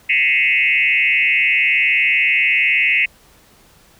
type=tone with frequency modulation; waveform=sine; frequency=2354 Hz; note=D7; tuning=3 cents sharp; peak=-12 dBFS; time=0.09-3.06 s; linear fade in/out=10 ms; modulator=141 Hz; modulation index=2.6; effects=pink hiss -50 dBFS RMS until 3.99 s